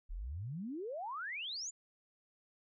sine exponential sweep, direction up, 34.65 to 7300 Hz, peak -39 dBFS, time 0.09-1.71 s, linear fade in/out 20 ms, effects none

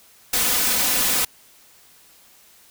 white noise with comb filter, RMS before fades -20 dBFS, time 0.33-1.25 s, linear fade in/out 5 ms, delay 4 ms, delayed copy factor +0.6, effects white hiss -52 dBFS RMS until 2.7 s

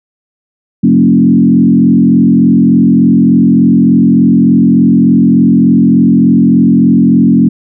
sine tone with frequency modulation, 229.2 Hz, A#3, 29 cents flat, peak -3 dBFS, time 0.83-7.49 s, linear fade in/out 10 ms, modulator 43.4 Hz, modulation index 1.4, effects none

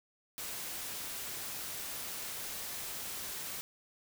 white noise, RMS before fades -41 dBFS, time 0.38-3.61 s, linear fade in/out 0 ms, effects none

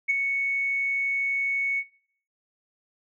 sine tone with ADSR envelope, 2217 Hz, C#7, in tune, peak -17 dBFS, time 0.08-1.84 s, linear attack 21 ms, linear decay 20 ms, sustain -6 dB, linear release 55 ms, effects noise-tail reverb RT60 0.6 s tail -21 dB re dry + tanh soft clip ceiling -14 dBFS

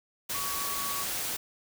sine tone in noise, 1125 Hz, C#6, 25 cents sharp, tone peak -36 dBFS, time 0.34-1.04 s, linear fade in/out 10 ms, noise white, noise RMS -33 dBFS, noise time 0.29-1.37 s, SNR -6 dB, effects none

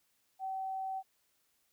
sine tone, 765 Hz, G5, 42 cents flat, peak -35 dBFS, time 0.39-1.03 s, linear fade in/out 50 ms, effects white hiss -75 dBFS RMS until 1.72 s

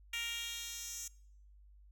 10% pulse tone with high-pass filter sweep, 466.2 Hz, A#4, in tune, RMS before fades -42 dBFS, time 0.13-1.08 s, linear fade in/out 5 ms, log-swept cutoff 2500 to 6300 Hz, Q 2.3, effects noise-tail reverb RT60 0.7 s tail -24 dB re dry + added 50 Hz sine -57 dBFS peak until 1.91 s

